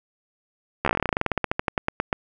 slowing click train, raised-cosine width 0.5 ms, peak -6 dBFS, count 26, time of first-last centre 0.85-2.129 s, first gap 13 ms, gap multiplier 1.1, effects none

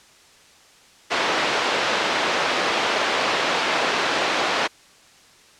pink band-pass noise, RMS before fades -22 dBFS, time 1.1-4.68 s, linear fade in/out 20 ms, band 470 to 4000 Hz, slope 12 dB/octave, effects white hiss -51 dBFS RMS until 5.59 s + low-pass 7000 Hz 12 dB/octave

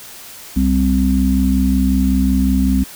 harmonic tone, 65.41 Hz, C2, in tune, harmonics 1 / 3 / 4, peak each -16 / -16 / -16 dBFS, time 0.56-2.84 s, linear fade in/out 10 ms, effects white hiss -36 dBFS RMS until 2.95 s

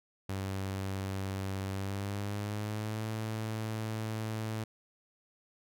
sawtooth tone with pitch glide, 96.7 to 109.8 Hz, G2 to A2, -23 to -3 cents, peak -30 dBFS, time 0.29-4.64 s, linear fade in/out 5 ms, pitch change +220 cents, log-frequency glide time 1.71-3.07 s, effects none

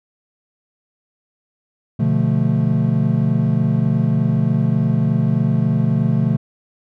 triangle chord, B half-diminished seventh, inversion none, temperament equal, 123.47 / 146.83 / 174.61 / 220 Hz, B2 / D3 / F3 / A3, 0 / 0 / 0 / 0 cents, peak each -17 / -17 / -19 / -18 dBFS, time 1.99-6.37 s, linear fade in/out 10 ms, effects none

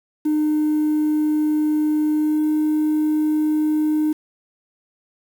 triangle tone with pitch glide, 304.5 to 306.6 Hz, D#4 to D#4, -37 to -25 cents, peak -13 dBFS, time 0.25-4.13 s, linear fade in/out 10 ms, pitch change +12 cents, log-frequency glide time 2.1-2.47 s, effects tanh soft clip ceiling -12 dBFS + 7-bit

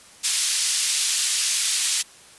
white band-pass noise, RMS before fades -22 dBFS, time 0.23-2.03 s, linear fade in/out 20 ms, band 2900 to 10000 Hz, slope 12 dB/octave, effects white hiss -48 dBFS RMS until 2.38 s + resampled to 24000 Hz

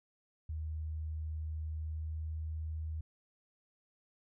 sine tone with pitch glide, 78.2 to 78.83 Hz, D#2 to D#2, +9 to +23 cents, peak -36 dBFS, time 0.49-3.01 s, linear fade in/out 5 ms, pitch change +14 cents, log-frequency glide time 1.77-2.29 s, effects none

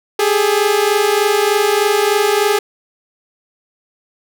sawtooth tone pair together, 402.6 / 425.9 Hz, G4 / G#4, +46 / +44 cents, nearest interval minor second, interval 98 cents, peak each -11 dBFS, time 0.19-2.59 s, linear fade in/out 5 ms, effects none

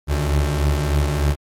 30% pulse beating tone pair, 72 / 75.3 Hz, D2 / D2, -34 / +44 cents, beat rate 3.3 Hz, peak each -15 / -20 dBFS, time 0.07-1.36 s, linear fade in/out 50 ms, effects MP3 64 kbps

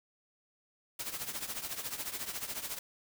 white noise with tremolo, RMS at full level -36 dBFS, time 0.99-2.79 s, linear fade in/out 5 ms, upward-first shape triangle, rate 14 Hz, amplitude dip 80%, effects none

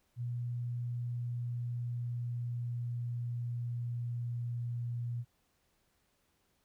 sine tone with pitch glide, 120.8 to 119.55 Hz, B2 to A#2, -38 to +44 cents, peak -34 dBFS, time 0.16-5.25 s, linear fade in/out 50 ms, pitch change -18 cents, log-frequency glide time 0.79-4.59 s, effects pink hiss -75 dBFS RMS until 6.64 s

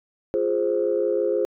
sine chord, F minor, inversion none, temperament equal, 349.2 / 415.3 / 523.3 Hz, F4 / Ab4 / C5, 0 / 0 / 0 cents, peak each -25 / -23 / -23 dBFS, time 0.34-1.45 s, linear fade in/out 0 ms, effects tanh soft clip ceiling -11 dBFS

